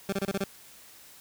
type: tone bursts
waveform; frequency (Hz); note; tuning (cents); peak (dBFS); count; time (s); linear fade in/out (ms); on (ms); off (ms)
20% pulse; 196; G3; 0; -22; 6; 0.09-0.441; 2; 36; 27
effects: white hiss -52 dBFS RMS until 1.2 s